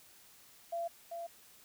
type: tone with echo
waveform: sine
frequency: 680 Hz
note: F5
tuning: 46 cents flat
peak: -34 dBFS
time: 0.72-0.88 s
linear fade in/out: 10 ms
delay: 390 ms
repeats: 1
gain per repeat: -5 dB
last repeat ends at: 1.27 s
effects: white hiss -60 dBFS RMS until 1.64 s